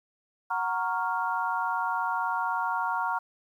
sine chord, Gb major seventh, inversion none, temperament equal, 740 / 932.3 / 1108.7 / 1396.9 Hz, Gb5 / Bb5 / Db6 / F6, 0 / 0 / 0 / 0 cents, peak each -34 / -29 / -33 / -32 dBFS, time 0.5-3.19 s, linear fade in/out 10 ms, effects 10-bit

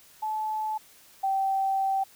sine tone pair in turn, 865 / 775.6 Hz, A5 / G5, -30 / -19 cents, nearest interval major second, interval 189 cents, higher first, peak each -27 / -23 dBFS, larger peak second, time 0.22-0.78 / 1.23-2.04 s, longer second, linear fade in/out 10 ms, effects white hiss -55 dBFS RMS until 2.15 s

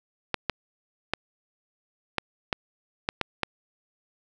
clicks, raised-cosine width 0.3 ms, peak -8 dBFS, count 8, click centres 0.343 / 0.497 / 1.136 / 2.183 / 2.528 / 3.089 / 3.213 / 3.433 s, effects none

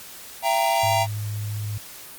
square chord, E diminished, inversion none, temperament equal with one note detuned, 673.5 / 784 / 932.3 Hz, E5 / G5 / Bb5, +37 / 0 / 0 cents, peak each -24 dBFS, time 0.42-1.07 s, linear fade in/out 50 ms
sine tone, 105.2 Hz, G#2, 23 cents sharp, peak -26 dBFS, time 0.83-1.78 s, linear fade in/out 5 ms
effects white hiss -41 dBFS RMS until 2.18 s + Opus 48 kbps

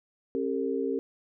sine tone cluster, 270.1 / 394.6 / 455.3 Hz, C#4 / G4 / A#4, -45 / +11 / -41 cents, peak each -31 dBFS, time 0.35-0.99 s, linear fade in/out 0 ms, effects none

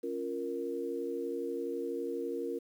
sine chord, Bb minor, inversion first, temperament equal, 277.2 / 349.2 / 466.2 Hz, Db4 / F4 / Bb4, 0 / 0 / 0 cents, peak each -40 / -38 / -36 dBFS, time 0.03-2.59 s, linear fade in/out 10 ms, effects 10-bit

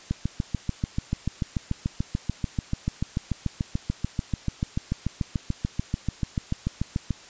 click train, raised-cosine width 5 ms, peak -12 dBFS, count 49, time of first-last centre 0.11-7.107 s, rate 6.86 Hz, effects white hiss -47 dBFS RMS until 7.29 s + resampled to 16000 Hz

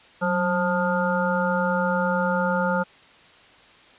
harmonic tone with a mistuned harmonic, 177.1 Hz, F3, 24 cents sharp, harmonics 1 / 3 / 5 / 7 / 8, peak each -25 / -25 / -27 / -31 / -27 dBFS, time 0.21-2.84 s, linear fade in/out 20 ms, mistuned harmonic 1, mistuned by +79 cents, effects white hiss -51 dBFS RMS until 3.98 s + resampled to 8000 Hz

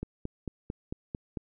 click train, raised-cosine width 3 ms, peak -21 dBFS, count 7, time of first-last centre 0.03-1.372 s, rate 4.47 Hz, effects none

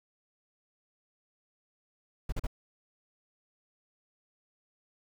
brown noise bursts, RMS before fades -31 dBFS, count 3, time 2.29-2.469 s, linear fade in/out 5 ms, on 33 ms, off 40 ms, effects none

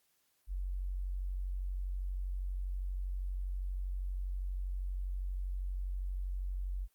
sine tone, 46.25 Hz, F#1, in tune, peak -34 dBFS, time 0.47-6.88 s, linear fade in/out 50 ms, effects white hiss -75 dBFS RMS until 6.94 s + Opus 48 kbps

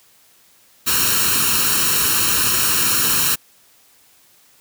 white noise with comb filter, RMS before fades -17 dBFS, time 0.86-3.36 s, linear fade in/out 20 ms, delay 0.72 ms, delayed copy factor +0.75, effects white hiss -53 dBFS RMS until 4.6 s + high-pass 60 Hz 12 dB/octave

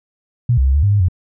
sine tone with pitch steps, 120.9 / 66 / 66.8 / 72.8 / 101 / 102.7 / 89.8 Hz, B2 / C2 / C2 / D2 / G#2 / G#2 / F2, -36 / +16 / +36 / -15 / -48 / -19 / +49 cents, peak -10 dBFS, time 0.49-1.085 s, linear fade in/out 5 ms, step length 85 ms, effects none

